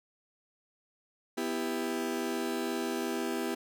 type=chord; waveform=35% pulse; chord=E minor; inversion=second; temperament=just; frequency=247.2 / 329.6 / 395.6 Hz; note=B3 / E4 / G4; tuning=+2 / 0 / +16 cents; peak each=-34 dBFS; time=1.37-3.55 s; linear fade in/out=10 ms; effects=none